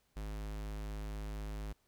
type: tone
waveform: square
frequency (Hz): 52.1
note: G#1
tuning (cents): +6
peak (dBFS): -40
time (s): 0.16-1.73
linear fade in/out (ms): 10
effects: pink hiss -75 dBFS RMS until 1.87 s